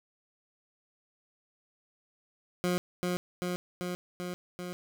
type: tone with echo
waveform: 20% pulse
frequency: 178.7 Hz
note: F3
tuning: 40 cents sharp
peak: -22 dBFS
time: 2.64-2.78 s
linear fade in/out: 0 ms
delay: 390 ms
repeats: 5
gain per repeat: -2 dB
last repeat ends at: 4.73 s
effects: none